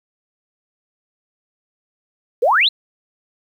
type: exponential sweep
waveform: sine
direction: up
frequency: 430 to 4300 Hz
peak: -11 dBFS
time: 2.42-2.69 s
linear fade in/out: 10 ms
effects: 8-bit